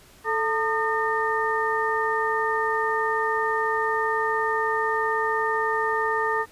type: tone cluster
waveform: sine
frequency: 440 / 903 / 1219 / 1821 Hz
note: A4 / A5 / D#6 / A#6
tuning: 0 / +45 / -36 / -41 cents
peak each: -27 dBFS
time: 0.24-6.46 s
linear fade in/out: 50 ms
effects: pink hiss -52 dBFS RMS until 6.51 s + resampled to 32000 Hz